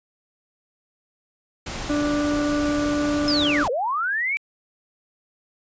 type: noise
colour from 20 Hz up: pink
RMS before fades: -31 dBFS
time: 1.66-3.68 s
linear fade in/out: 5 ms
type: harmonic tone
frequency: 293.7 Hz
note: D4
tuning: in tune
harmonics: 1 / 2 / 4 / 5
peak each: -21 / -27 / -33 / -35 dBFS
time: 1.89-3.64 s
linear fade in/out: 10 ms
type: linear two-way sweep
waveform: sine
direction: down then up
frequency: 5220 to 455.9 to 2342 Hz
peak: -21 dBFS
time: 3.28-4.37 s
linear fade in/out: 0 ms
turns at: 3.7 s
effects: resampled to 16000 Hz